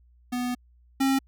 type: tone pair in turn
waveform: square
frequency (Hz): 246.9 / 269.5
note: B3 / C#4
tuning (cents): 0 / -49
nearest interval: major second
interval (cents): 151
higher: second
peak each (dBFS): -27 / -21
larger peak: second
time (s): 0.32-0.55 / 1-1.19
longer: first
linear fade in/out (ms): 10
effects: added 60 Hz sine -55 dBFS peak until 1.27 s